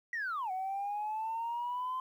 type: linear two-way sweep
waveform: sine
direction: down then up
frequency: 1943 to 740 to 1036 Hz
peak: -32 dBFS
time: 0.13-2 s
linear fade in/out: 2 ms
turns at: 0.51 s
effects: tanh soft clip ceiling -30 dBFS + 11-bit